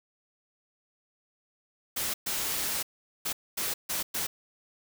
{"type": "noise bursts at uneven times", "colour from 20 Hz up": "white", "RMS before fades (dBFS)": -31, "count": 6, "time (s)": [[1.96, 2.14], [2.26, 2.83], [3.25, 3.33], [3.57, 3.74], [3.89, 4.03], [4.14, 4.27]], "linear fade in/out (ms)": 10, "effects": []}